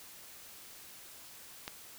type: click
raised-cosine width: 0.2 ms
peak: -21 dBFS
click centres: 1.679 s
effects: white hiss -52 dBFS RMS until 1.98 s